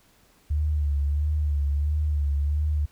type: tone with vibrato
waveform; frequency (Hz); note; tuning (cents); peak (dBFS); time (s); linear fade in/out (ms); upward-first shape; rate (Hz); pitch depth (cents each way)
sine; 73.42; D2; 0; -21; 0.5-2.86; 10; sine; 1.5; 58
effects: pink hiss -60 dBFS RMS until 2.91 s